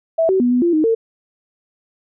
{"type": "tone with pitch steps", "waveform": "sine", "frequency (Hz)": [654, 379.7, 244.6, 247.9, 343.8, 310.9, 452.6], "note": ["E5", "F#4", "B3", "B3", "F4", "D#4", "A4"], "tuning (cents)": [-14, 45, -16, 7, -27, -1, 49], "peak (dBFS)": -12, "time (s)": [0.18, 0.95], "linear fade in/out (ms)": 10, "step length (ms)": 110, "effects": []}